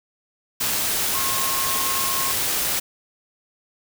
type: tone in noise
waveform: sine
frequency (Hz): 1076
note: C6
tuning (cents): +48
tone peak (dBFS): -28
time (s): 1.14-2.32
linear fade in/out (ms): 10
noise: white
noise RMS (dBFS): -23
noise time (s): 0.6-2.8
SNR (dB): -8
effects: none